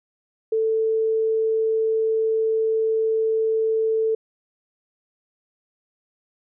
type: tone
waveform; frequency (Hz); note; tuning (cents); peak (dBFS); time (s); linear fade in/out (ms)
sine; 443.1; A4; +12; -18; 0.52-4.15; 5
effects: none